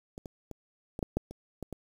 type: clicks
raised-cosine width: 2 ms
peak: -28 / -28 / -28 / -23 / -16 / -14 / -30 / -24 / -25 dBFS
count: 9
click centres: 0.179 / 0.258 / 0.513 / 0.991 / 1.028 / 1.17 / 1.31 / 1.627 / 1.727 s
effects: 8-bit